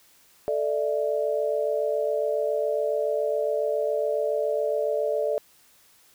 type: chord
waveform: sine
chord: A suspended fourth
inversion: none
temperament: equal with one note detuned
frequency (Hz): 440 / 592.1 / 659.3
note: A4 / D5 / E5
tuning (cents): 0 / +14 / 0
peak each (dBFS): -27 / -25 / -31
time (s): 0.48-5.38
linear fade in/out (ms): 0
effects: white hiss -58 dBFS RMS until 6.14 s